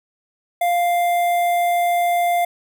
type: tone with notch filter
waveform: square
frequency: 698.5 Hz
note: F5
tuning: in tune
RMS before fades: -18 dBFS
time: 0.61-2.45 s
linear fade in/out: 5 ms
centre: 5200 Hz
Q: 0.53
effects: none